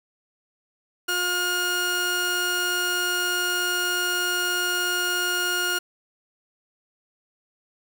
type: tone pair together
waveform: sawtooth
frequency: 356.6 / 1426.4 Hz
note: F4 / F6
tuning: +36 / +36 cents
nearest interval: 2 octaves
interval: 2400 cents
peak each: -27 / -19 dBFS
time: 1.08-5.79 s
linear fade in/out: 10 ms
effects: none